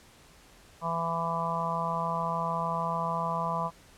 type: harmonic tone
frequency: 166.8 Hz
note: E3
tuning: 21 cents sharp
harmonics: 1 / 3 / 4 / 5 / 6 / 7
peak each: -35 / -41 / -35 / -39 / -31 / -35 dBFS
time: 0.81-3.71 s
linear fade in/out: 50 ms
effects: pink hiss -56 dBFS RMS until 3.97 s + low-pass 11000 Hz 12 dB/octave